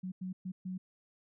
sine tone bursts at uneven times, 185 Hz, F#3, in tune, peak -36 dBFS, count 4, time 0.03-0.12 / 0.21-0.33 / 0.45-0.52 / 0.65-0.78 s, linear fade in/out 10 ms, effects none

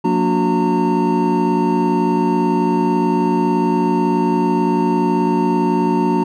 triangle tone cluster, 179.6 / 231.2 / 289.3 / 365.8 / 915 Hz, F3 / A#3 / D4 / F#4 / A#5, +49 / -14 / -26 / -20 / -32 cents, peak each -18 dBFS, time 0.04-6.24 s, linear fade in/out 10 ms, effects none

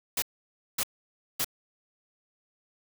white noise bursts, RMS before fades -28 dBFS, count 3, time 0.17-1.446 s, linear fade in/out 5 ms, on 52 ms, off 560 ms, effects none

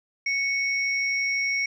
sine tone pair together, 2217 / 5586 Hz, C#7 / F8, 0 / -1 cents, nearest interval octave + major third, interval 1599 cents, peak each -23 / -32 dBFS, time 0.26-1.66 s, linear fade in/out 5 ms, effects none

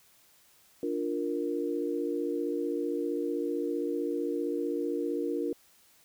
sine chord, Bb major, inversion first, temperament equal, 293.7 / 349.2 / 466.2 Hz, D4 / F4 / Bb4, 0 / 0 / 0 cents, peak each -33 dBFS, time 0.83-5.53 s, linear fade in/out 2 ms, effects white hiss -62 dBFS RMS until 6.04 s

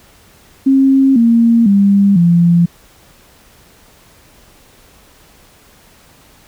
sine tone with pitch steps, 269.2 / 231.7 / 199.36 / 171.56 Hz, C4 / A#3 / G3 / F3, +49 / -10 / +29 / -31 cents, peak -6 dBFS, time 0.66-2.66 s, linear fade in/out 10 ms, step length 500 ms, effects pink hiss -46 dBFS RMS until 6.47 s

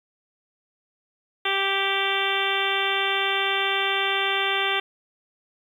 harmonic tone with a mistuned harmonic, 392 Hz, G4, in tune, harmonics 1 / 2 / 3 / 4 / 5 / 6 / 7 / 8 / 9, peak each -30 / -30 / -30 / -30 / -30 / -30 / -30 / -30 / -30 dBFS, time 1.45-4.8 s, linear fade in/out 5 ms, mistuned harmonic 6, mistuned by -24 cents, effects 9-bit

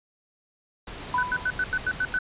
pink noise, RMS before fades -38 dBFS, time 0.87-2.18 s, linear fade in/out 5 ms
sine tone with exponential decay, 994 Hz, B5, 11 cents sharp, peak -20 dBFS, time 1.14-1.65 s, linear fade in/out 2 ms, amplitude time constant 110 ms
sine tone bursts, 1504 Hz, F#6, 28 cents sharp, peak -22 dBFS, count 8, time 1.18-2.188 s, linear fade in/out 2 ms, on 49 ms, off 88 ms
effects resampled to 8000 Hz

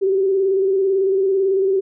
sine tone with vibrato, 386 Hz, G4, 27 cents flat, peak -14 dBFS, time 0.01-1.81 s, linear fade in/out 20 ms, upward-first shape square, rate 18 Hz, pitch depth 36 cents each way, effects none

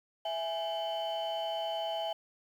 sine tone cluster, 660 / 830 / 3037 Hz, E5 / G#5 / F#7, +2 / -1 / +44 cents, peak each -33 / -35 / -38 dBFS, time 0.25-2.13 s, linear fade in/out 5 ms, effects tanh soft clip ceiling -28 dBFS + 10-bit

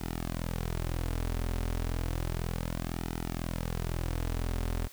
sawtooth tone with flanger, 42 Hz, E1, 33 cents sharp, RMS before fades -33 dBFS, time 0-4.88 s, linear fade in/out 20 ms, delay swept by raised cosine 1.8 to 6.1 ms, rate 0.32 Hz, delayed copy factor -0.65, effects white hiss -53 dBFS RMS until 4.92 s

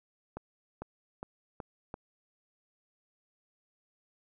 accelerating click train, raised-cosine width 1 ms, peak -25 dBFS, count 5, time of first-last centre 0.37-1.941 s, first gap 450 ms, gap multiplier 0.91, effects none

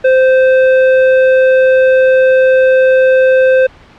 sine tone with hard clipping, 520 Hz, C5, 11 cents flat, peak -7 dBFS, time 0.04-3.67 s, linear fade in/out 10 ms, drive 10 dB, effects pink hiss -40 dBFS RMS until 3.98 s + low-pass 3000 Hz 12 dB/octave

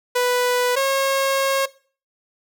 sawtooth tone pair in turn, 493.9 / 543 Hz, B4 / C#5, 0 / -36 cents, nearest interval major second, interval 164 cents, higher second, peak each -13 dBFS, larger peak neither, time 0.15-0.76 / 0.76-1.66 s, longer second, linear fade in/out 10 ms, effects noise-tail reverb RT60 0.4 s tail -19 dB re dry

